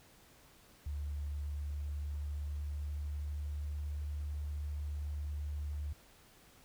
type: tone with pitch glide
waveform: sine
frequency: 72.8 to 73.77 Hz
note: D2 to D2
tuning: -15 to +8 cents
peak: -36 dBFS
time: 0.86-5.93 s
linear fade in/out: 5 ms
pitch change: +23 cents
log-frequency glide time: 1.26-3.86 s
effects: pink hiss -62 dBFS RMS until 6.64 s